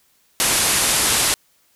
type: low-pass noise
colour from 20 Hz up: white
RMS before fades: -18 dBFS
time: 0.4-1.34 s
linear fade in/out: 0 ms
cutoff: 12000 Hz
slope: 96 dB/octave
effects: white hiss -60 dBFS RMS until 1.75 s